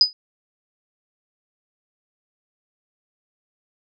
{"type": "tone with exponential decay", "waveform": "sine", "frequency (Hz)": 4978, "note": "D#8", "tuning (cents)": 0, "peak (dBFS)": -6, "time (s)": [0.01, 0.13], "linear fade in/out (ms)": 1, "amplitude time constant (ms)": 25, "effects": []}